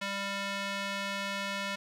square tone with band-pass filter, 198.3 Hz, G3, 20 cents sharp, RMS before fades -35 dBFS, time 0.01-1.76 s, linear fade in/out 10 ms, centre 2500 Hz, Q 0.81, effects none

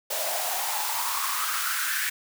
white noise with high-pass filter sweep, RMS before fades -28 dBFS, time 0.1-2.1 s, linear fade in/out 10 ms, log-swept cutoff 590 to 1700 Hz, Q 6.1, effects none

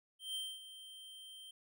square tone with ADSR envelope, 3136 Hz, G7, in tune, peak -38 dBFS, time 0.19-1.51 s, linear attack 160 ms, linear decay 240 ms, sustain -13 dB, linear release 5 ms, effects none

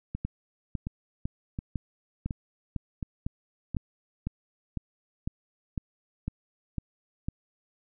two click trains, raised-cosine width 5 ms, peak -20 / -18 dBFS, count 6 / 15, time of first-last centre 0.15-3.747 / 0.25-7.285 s, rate 1.39 / 1.99 Hz, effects none

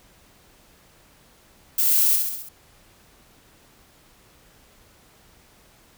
violet noise with echo, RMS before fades -20 dBFS, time 1.78-2.16 s, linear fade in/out 5 ms, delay 66 ms, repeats 5, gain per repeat -4 dB, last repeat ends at 2.49 s, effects pink hiss -55 dBFS RMS until 5.97 s

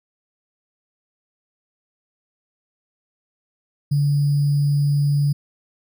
sine tone with sample-and-hold, 144 Hz, D3, 34 cents flat, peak -15 dBFS, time 3.91-5.33 s, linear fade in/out 10 ms, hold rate 4900 Hz, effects none

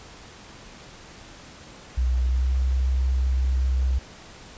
sine tone with pitch glide, 62.5 to 64.67 Hz, B1 to C2, +21 to -20 cents, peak -19 dBFS, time 1.97-3.99 s, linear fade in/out 10 ms, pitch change +59 cents, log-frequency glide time 2.24-2.52 s, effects pink hiss -45 dBFS RMS until 4.57 s + resampled to 16000 Hz

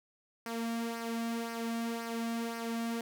sawtooth tone with flanger, 230.7 Hz, A#3, 18 cents flat, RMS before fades -36 dBFS, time 0.46-3.01 s, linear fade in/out 2 ms, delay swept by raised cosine 0.27 to 2.37 ms, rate 1.9 Hz, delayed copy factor -0.55, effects none

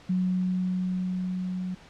sine tone with level ramp, 183.6 Hz, F#3, 13 cents flat, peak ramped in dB -22 to -29 dBFS, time 0.09-1.75 s, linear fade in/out 10 ms, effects pink hiss -52 dBFS RMS until 1.89 s + low-pass 5000 Hz 12 dB/octave

